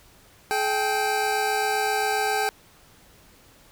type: tone pair together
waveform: 25% pulse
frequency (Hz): 425.8 / 784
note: G#4 / G5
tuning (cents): +43 / 0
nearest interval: major seventh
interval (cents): 1057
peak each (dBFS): -23 / -20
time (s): 0.51-2.49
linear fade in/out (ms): 0
effects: pink hiss -54 dBFS RMS until 3.71 s